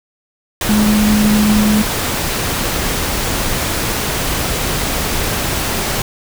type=tone in noise; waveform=sine; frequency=211.2 Hz; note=G#3; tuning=29 cents sharp; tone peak=-10 dBFS; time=0.69-1.82 s; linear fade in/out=2 ms; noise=pink; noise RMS=-18 dBFS; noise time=0.61-6.02 s; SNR=+5 dB; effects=none